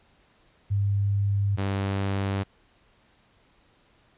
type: tone pair in turn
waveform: sine / sawtooth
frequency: 100.3 / 98.07 Hz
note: G2 / G2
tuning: +40 / +1 cents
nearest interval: unison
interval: 39 cents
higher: first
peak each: -21 dBFS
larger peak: neither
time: 0.7-1.57 / 1.57-2.44 s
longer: neither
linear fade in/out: 20 ms
effects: pink hiss -62 dBFS RMS until 4.17 s + resampled to 8000 Hz